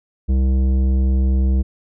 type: tone with tanh clipping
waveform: sine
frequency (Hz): 65.41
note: C2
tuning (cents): 0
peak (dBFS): -15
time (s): 0.28-1.63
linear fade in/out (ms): 20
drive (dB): 12
effects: none